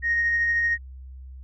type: tone with tremolo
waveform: sine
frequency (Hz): 1864.7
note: A#6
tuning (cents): 0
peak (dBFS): -18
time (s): 0.02-0.78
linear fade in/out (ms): 50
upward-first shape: sine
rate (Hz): 13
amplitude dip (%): 25
effects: tanh soft clip ceiling -14 dBFS + added 65 Hz sine -38 dBFS peak until 1.43 s